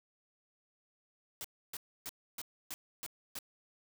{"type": "noise bursts", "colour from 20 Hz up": "white", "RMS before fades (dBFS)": -42, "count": 7, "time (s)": [1.41, 3.388], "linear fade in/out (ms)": 0, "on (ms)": 34, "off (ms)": 290, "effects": []}